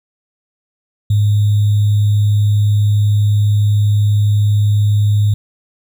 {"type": "tone with sample-and-hold", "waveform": "sine", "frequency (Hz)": 103.83, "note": "G#2", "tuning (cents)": 0, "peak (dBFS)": -9, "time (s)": [1.1, 5.34], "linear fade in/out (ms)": 5, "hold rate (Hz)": 3675, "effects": []}